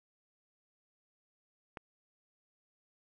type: click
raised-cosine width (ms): 0.5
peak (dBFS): -27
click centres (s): 1.772
effects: none